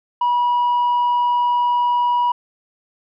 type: tone with tanh clipping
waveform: sine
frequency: 970 Hz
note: B5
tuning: 31 cents flat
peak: -15 dBFS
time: 0.21-2.32 s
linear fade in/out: 5 ms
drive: 1 dB
effects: none